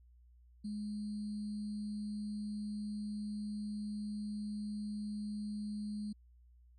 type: tone with sample-and-hold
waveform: sine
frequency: 209.2 Hz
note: G#3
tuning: 13 cents sharp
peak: -37 dBFS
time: 0.64-6.13 s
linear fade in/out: 10 ms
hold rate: 4410 Hz
effects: added 60 Hz sine -59 dBFS peak until 6.78 s + MP3 48 kbps